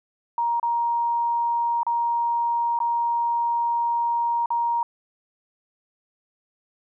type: tone with dropouts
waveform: sine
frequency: 940 Hz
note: A#5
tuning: 14 cents sharp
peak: -20 dBFS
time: 0.38-4.83 s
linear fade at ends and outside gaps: 2 ms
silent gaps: 0.598-0.629 / 1.832-1.866 / 2.79-2.802 / 4.459-4.504 s
effects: none